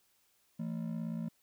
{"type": "ring-modulated tone", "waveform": "triangle", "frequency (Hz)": 196, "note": "G3", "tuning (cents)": 0, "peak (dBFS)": -30, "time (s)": [0.59, 1.29], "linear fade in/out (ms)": 10, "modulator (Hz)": 28.7, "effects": ["white hiss -72 dBFS RMS until 1.42 s"]}